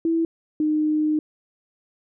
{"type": "tone pair in turn", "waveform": "sine", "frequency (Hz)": [329.2, 306.1], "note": ["E4", "D#4"], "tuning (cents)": [-2, -28], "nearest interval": "minor second", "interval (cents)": 126, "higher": "first", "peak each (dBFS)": -18, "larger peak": "neither", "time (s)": [[0.05, 0.25], [0.6, 1.19]], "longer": "second", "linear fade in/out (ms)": 2, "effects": []}